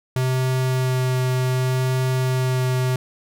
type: tone with vibrato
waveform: square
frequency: 128.7 Hz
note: C3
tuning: 28 cents flat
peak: -19 dBFS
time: 0.16-2.96 s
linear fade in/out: 2 ms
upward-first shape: sine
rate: 0.67 Hz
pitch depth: 9 cents each way
effects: none